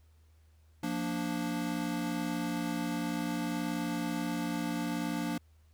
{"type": "chord", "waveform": "square", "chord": "Bb major", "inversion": "second", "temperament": "equal", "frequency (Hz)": [174.61, 233.1, 293.7], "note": ["F3", "Bb3", "D4"], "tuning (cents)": [0, 0, 0], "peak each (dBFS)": [-38, -37, -36], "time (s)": [0.83, 5.38], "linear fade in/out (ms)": 5, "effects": ["added 78 Hz sine -59 dBFS peak until 5.73 s", "pink hiss -73 dBFS RMS until 5.73 s"]}